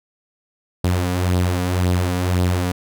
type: tone with flanger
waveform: sawtooth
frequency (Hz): 90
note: F#2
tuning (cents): -47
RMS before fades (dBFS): -19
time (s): 0.84-2.72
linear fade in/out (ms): 5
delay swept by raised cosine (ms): 0.21 to 4.21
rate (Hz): 1.9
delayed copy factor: +0.5
effects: none